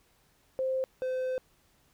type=tone pair in turn; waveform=sine / triangle; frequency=523.3 / 514 Hz; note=C5 / C5; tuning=0 / -31 cents; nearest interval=unison; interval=31 cents; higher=first; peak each=-27 dBFS; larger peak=neither; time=0.59-0.84 / 1.02-1.38 s; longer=second; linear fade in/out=0 ms; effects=pink hiss -67 dBFS RMS until 1.93 s